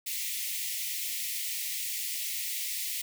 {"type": "high-pass noise", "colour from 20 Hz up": "white", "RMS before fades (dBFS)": -34, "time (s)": [0.06, 3.02], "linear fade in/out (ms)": 10, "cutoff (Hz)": 1900, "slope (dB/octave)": 96, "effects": []}